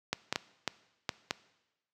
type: clicks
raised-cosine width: 0.2 ms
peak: -12 dBFS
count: 6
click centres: 0.13 / 0.326 / 0.359 / 0.677 / 1.092 / 1.309 s
effects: noise-tail reverb RT60 1.0 s tail -19 dB re dry + high-pass 100 Hz 12 dB/octave